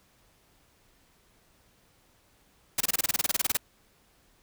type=noise bursts; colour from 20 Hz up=white; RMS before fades=-25 dBFS; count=16; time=2.78-3.571 s; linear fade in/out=5 ms; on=26 ms; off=25 ms; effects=pink hiss -64 dBFS RMS until 4.42 s